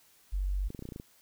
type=tone; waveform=sine; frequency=47.59 Hz; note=F#1; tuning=49 cents sharp; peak=-28 dBFS; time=0.32-0.69 s; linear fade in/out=20 ms
type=clicks; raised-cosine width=3 ms; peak=-28 dBFS; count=9; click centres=0.704 / 0.748 / 0.792 / 0.824 / 0.854 / 0.889 / 0.922 / 0.961 / 0.999 s
effects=white hiss -63 dBFS RMS until 1.21 s